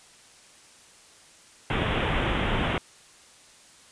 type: low-pass noise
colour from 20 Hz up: pink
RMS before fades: -26 dBFS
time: 1.7-2.78 s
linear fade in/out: 2 ms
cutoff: 3500 Hz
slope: 96 dB/octave
effects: white hiss -53 dBFS RMS until 3.91 s + resampled to 22050 Hz